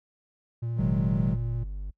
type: tone with vibrato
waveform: triangle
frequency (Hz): 116.54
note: A#2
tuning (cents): 0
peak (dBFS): -26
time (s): 0.62-1.64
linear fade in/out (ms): 10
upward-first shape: sine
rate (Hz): 13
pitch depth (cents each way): 15
type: chord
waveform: triangle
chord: Ab dominant seventh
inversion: first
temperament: equal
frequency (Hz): 130.81 / 155.56 / 185 / 207.7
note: C3 / Eb3 / Gb3 / Ab3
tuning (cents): 0 / 0 / 0 / 0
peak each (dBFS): -30 / -26 / -26 / -29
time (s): 0.76-1.37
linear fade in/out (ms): 50
type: tone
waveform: triangle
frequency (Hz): 49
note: G1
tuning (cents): 0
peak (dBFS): -30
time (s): 0.79-1.91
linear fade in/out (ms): 10
effects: noise-tail reverb RT60 0.1 s tail -25 dB re dry